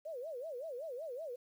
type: tone with vibrato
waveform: sine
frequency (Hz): 562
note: C#5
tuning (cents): +24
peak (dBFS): -40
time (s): 0.05-1.36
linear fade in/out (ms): 10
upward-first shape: sine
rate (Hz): 5.3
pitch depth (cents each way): 280
effects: 11-bit